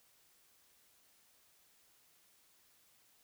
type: silence
effects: white hiss -69 dBFS RMS until 3.23 s